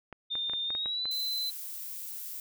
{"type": "clicks", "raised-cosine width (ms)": 0.5, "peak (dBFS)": -27, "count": 8, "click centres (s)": [0.127, 0.354, 0.497, 0.535, 0.704, 0.751, 0.859, 1.055]}
{"type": "tone with pitch glide", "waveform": "sine", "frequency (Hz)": [3619, 4039], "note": ["A7", "B7"], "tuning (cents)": [48, 38], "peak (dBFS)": -30, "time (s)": [0.3, 1.51], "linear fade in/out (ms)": 20, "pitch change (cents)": 190, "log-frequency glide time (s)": [0.65, 1.07]}
{"type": "noise", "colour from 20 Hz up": "violet", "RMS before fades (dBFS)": -40, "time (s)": [1.11, 2.4], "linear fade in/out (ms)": 2}
{"effects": []}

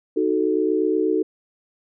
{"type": "chord", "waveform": "sine", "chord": "D# diminished", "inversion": "none", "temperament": "equal with one note detuned", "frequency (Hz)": [311.1, 371.9, 440], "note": ["D#4", "F#4", "A4"], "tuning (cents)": [0, 9, 0], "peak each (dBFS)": -22, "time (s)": [0.16, 1.23], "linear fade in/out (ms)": 10, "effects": []}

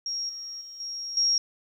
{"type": "tone with level steps", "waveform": "sine", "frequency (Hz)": 5590, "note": "F8", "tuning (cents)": 1, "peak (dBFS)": [-28, -35, -40, -32, -20], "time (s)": [0.06, 1.38], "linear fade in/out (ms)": 2, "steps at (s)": [0.29, 0.61, 0.8, 1.17], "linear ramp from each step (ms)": 2, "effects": ["10-bit"]}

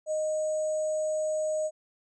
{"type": "tone with sample-and-hold", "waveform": "sine", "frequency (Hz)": 620, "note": "D#5", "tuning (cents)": -6, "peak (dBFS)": -26, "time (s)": [0.06, 1.71], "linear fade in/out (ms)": 50, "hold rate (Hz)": 7350, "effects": ["resampled to 22050 Hz"]}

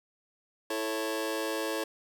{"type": "chord", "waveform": "sawtooth", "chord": "A major", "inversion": "second", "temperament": "just", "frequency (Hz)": [330, 440, 550], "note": ["E4", "A4", "C#5"], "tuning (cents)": [2, 0, -14], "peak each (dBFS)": -31, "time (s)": [0.7, 1.84], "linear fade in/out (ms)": 5, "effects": []}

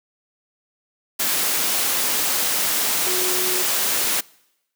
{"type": "tone in noise", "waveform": "sine", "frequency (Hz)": 366.5, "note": "F#4", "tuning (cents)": -16, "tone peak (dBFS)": -27, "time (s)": [3.06, 3.63], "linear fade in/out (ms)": 10, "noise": "white", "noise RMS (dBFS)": -21, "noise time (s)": [1.19, 4.21], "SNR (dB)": -9, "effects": ["noise-tail reverb RT60 0.9 s tail -25 dB re dry", "high-pass 200 Hz 12 dB/octave"]}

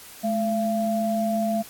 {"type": "tone pair together", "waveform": "sine", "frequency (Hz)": [214.2, 680], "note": ["A3", "F5"], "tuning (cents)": [-46, -46], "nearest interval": "octave + minor sixth", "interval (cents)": 2000, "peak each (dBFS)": -24, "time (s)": [0.23, 1.63], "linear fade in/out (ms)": 20, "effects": ["white hiss -44 dBFS RMS until 1.69 s", "AAC 64 kbps"]}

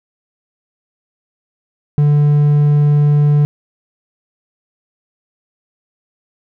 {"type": "tone", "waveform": "triangle", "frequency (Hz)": 146.83, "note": "D3", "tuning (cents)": 0, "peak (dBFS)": -6, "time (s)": [1.98, 3.45], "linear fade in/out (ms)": 0, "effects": []}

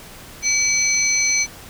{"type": "tone cluster", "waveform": "sine", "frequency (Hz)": [2294, 4225, 6050], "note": ["D7", "C8", "F#8"], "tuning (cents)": [-41, 16, 38], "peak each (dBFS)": [-20, -25, -18], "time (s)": [0.42, 1.47], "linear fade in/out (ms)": 50, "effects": ["pink hiss -40 dBFS RMS until 1.69 s"]}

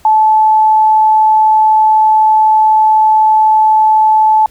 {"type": "tone", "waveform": "sine", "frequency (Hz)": 868, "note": "A5", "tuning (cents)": -24, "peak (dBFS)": -5, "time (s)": [0.05, 4.46], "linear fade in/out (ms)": 2, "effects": ["pink hiss -46 dBFS RMS until 4.5 s"]}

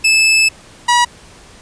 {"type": "tone pair in turn", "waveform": "sawtooth", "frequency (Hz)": [2617, 965.1], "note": ["E7", "B5"], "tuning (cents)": [-13, -40], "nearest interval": "octave + perfect fourth", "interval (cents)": 1727, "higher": "first", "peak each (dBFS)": -5, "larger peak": "neither", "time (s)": [[0.04, 0.49], [0.88, 1.05]], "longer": "first", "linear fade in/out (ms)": 10, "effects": ["pink hiss -41 dBFS RMS until 1.61 s", "resampled to 22050 Hz"]}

